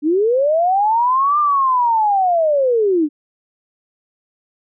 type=linear two-way sweep; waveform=sine; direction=up then down; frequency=283.6 to 1204 to 283.6 Hz; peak=-12 dBFS; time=0.02-3.09 s; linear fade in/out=50 ms; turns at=1.39 s; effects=none